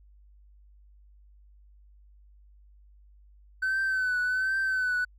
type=tone with vibrato; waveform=triangle; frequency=1520 Hz; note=F#6; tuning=46 cents sharp; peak=-22 dBFS; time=3.62-5.05 s; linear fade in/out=10 ms; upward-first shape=triangle; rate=1.3 Hz; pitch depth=54 cents each way; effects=tanh soft clip ceiling -20 dBFS + added 50 Hz sine -53 dBFS peak until 5.18 s